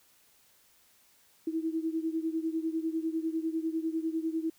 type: beating tone pair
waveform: sine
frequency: 320.2 / 330.2 Hz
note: D#4 / E4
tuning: +50 / +3 cents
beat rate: 10 Hz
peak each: -31 / -34 dBFS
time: 1.47-4.5 s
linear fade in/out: 5 ms
effects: white hiss -64 dBFS RMS until 4.58 s